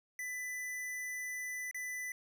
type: tone with dropouts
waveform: square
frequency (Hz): 1995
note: B6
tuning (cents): +17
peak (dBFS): -39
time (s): 0.19-2.12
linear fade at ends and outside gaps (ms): 2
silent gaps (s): 1.712-1.745
effects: none